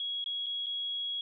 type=tone with dropouts; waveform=sine; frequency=3322 Hz; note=G#7; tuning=in tune; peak=-32 dBFS; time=0-1.21 s; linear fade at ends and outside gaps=2 ms; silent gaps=0.242-0.26 / 0.461-0.465 / 0.661-0.666 s; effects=none